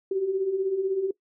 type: beating tone pair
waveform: sine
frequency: 370 / 386 Hz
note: F#4 / G4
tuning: 0 / -27 cents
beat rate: 16 Hz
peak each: -31 / -24 dBFS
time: 0.11-1.11 s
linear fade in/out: 5 ms
effects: noise-tail reverb RT60 0.1 s tail -20 dB re dry